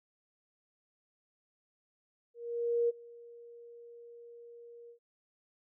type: tone with ADSR envelope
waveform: sine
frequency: 471.5 Hz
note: A#4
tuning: 20 cents sharp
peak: -25 dBFS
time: 2.34-4.99 s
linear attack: 550 ms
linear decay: 24 ms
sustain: -24 dB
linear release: 95 ms
effects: none